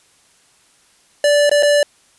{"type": "tone with dropouts", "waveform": "square", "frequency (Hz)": 583, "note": "D5", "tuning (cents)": -13, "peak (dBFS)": -11, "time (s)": [1.24, 1.83], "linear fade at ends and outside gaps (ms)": 2, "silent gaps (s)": [[1.495, 1.514], [1.626, 1.631]], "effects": ["white hiss -54 dBFS RMS until 2.18 s", "resampled to 24000 Hz"]}